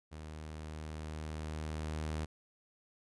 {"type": "tone with level ramp", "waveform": "sawtooth", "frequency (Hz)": 77.5, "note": "D#2", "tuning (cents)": -6, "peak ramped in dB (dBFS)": [-41, -31], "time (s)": [0.11, 2.26], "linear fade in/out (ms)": 20, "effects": ["resampled to 24000 Hz"]}